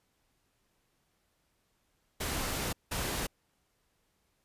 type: noise bursts at uneven times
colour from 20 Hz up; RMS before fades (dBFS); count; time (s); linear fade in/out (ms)
pink; -34; 2; 2.2-2.73 / 2.91-3.27; 10
effects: pink hiss -75 dBFS RMS until 4.44 s + resampled to 32000 Hz